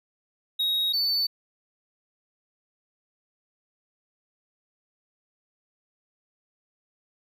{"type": "tone pair in turn", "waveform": "triangle", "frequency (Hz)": [3783, 4506], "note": ["A#7", "C#8"], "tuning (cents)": [25, 28], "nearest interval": "minor third", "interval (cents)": 303, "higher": "second", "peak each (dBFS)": -21, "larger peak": "neither", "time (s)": [[0.59, 0.93], [0.93, 1.27]], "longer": "neither", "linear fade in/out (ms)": 10, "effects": []}